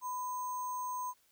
sine tone with sample-and-hold, 1000 Hz, B5, 21 cents sharp, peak -35 dBFS, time 0.01-1.14 s, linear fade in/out 50 ms, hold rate 7350 Hz, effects white hiss -70 dBFS RMS until 1.31 s

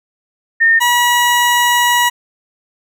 sine / 20% pulse tone pair in turn, 1824 / 966.2 Hz, A#6 / B5, -38 / -38 cents, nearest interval major seventh, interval 1100 cents, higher first, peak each -7 / -5 dBFS, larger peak second, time 0.6-0.8 / 0.8-2.1 s, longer second, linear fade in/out 20 ms, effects none

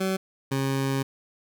20% pulse tone pair in turn, 190 / 135.6 Hz, F#3 / C#3, +46 / -38 cents, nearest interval tritone, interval 584 cents, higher first, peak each -19 dBFS, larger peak neither, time 0-0.17 / 0.51-1.03 s, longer second, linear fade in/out 10 ms, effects none

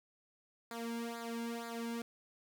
sawtooth tone with flanger, 232.5 Hz, A#3, 4 cents flat, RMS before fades -41 dBFS, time 0.71-2.02 s, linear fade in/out 2 ms, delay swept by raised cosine 0.34 to 1.64 ms, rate 2.1 Hz, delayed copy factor -0.85, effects 11-bit

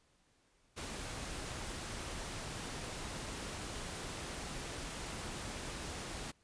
pink noise, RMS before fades -43 dBFS, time 0.76-6.32 s, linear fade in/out 20 ms, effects pink hiss -72 dBFS RMS until 6.43 s + resampled to 22050 Hz

